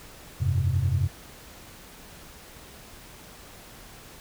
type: chord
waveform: sine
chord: F suspended second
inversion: none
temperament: just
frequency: 87.31 / 98.22 / 130.96 Hz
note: F2 / G2 / C3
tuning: 0 / +4 / +2 cents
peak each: -25 dBFS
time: 0.4-1.08 s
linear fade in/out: 20 ms
effects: tanh soft clip ceiling -14 dBFS + pink hiss -47 dBFS RMS until 4.2 s